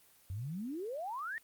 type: exponential sweep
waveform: sine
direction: up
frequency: 87.31 to 1896 Hz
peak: -37 dBFS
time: 0.3-1.38 s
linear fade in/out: 0 ms
effects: white hiss -64 dBFS RMS until 1.43 s + Opus 24 kbps